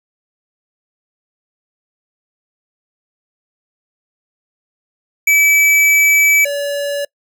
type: tone pair in turn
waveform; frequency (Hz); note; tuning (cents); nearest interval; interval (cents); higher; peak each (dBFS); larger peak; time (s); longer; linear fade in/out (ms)
square; 2300 / 571.2; D7 / D5; -37 / -48; 2 octaves; 2411; first; -9 / -18; first; 5.27-6.45 / 6.45-7.05; first; 5
effects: noise-tail reverb RT60 0.1 s tail -26 dB re dry